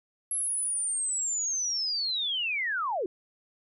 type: linear sweep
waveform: sine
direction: down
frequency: 11175 to 329.6 Hz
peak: -27 dBFS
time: 0.31-3.06 s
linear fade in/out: 2 ms
effects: none